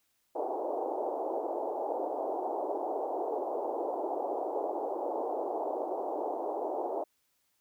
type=band-pass noise; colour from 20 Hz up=white; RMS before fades=-34 dBFS; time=0.35-7.04 s; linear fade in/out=10 ms; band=320 to 840 Hz; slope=48 dB/octave; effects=white hiss -75 dBFS RMS until 7.6 s